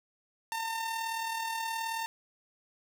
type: tone with amplitude modulation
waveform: sawtooth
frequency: 905 Hz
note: A5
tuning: 48 cents sharp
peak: -27 dBFS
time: 0.52-2.06 s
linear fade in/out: 0 ms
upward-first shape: sine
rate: 38.8 Hz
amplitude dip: 40%
effects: none

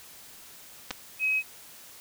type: clicks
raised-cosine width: 0.2 ms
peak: -15 dBFS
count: 2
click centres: 0.907 / 0.911 s
type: tone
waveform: sine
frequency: 2544 Hz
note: D#7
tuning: 38 cents sharp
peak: -23 dBFS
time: 1.19-1.43 s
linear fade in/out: 50 ms
effects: white hiss -49 dBFS RMS until 2 s

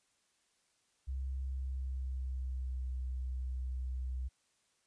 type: tone with pitch glide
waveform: sine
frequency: 66 to 63.6 Hz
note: C2 to C2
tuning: +16 to -48 cents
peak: -35 dBFS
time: 1.07-4.29 s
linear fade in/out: 20 ms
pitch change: -64 cents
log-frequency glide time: 1.43-2.88 s
effects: white hiss -75 dBFS RMS until 4.86 s + resampled to 22050 Hz

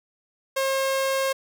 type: tone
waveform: sawtooth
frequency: 537 Hz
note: C5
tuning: 45 cents sharp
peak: -18 dBFS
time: 0.56-1.33 s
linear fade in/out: 10 ms
effects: none

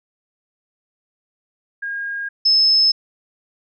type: tone pair in turn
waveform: sine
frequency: 1625 / 5213 Hz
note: G#6 / E8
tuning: -38 / -20 cents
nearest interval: octave + minor sixth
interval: 2018 cents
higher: second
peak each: -23 / -11 dBFS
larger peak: second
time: 1.82-2.29 / 2.45-2.92 s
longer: neither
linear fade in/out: 10 ms
effects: none

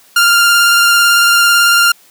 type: tone with vibrato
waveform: sawtooth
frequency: 1396.9 Hz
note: F6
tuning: in tune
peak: -3 dBFS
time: 0.16-1.92 s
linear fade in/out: 5 ms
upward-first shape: square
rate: 18 Hz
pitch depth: 11 cents each way
effects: white hiss -46 dBFS RMS until 2.1 s + high-pass 150 Hz 12 dB/octave

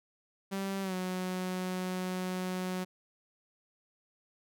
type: tone with pitch glide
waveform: sawtooth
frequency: 194.7 to 183.98 Hz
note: G3 to F#3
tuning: -12 to -10 cents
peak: -29 dBFS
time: 0.51-2.85 s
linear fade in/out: 20 ms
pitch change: -98 cents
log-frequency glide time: 0.82-0.94 s
effects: none

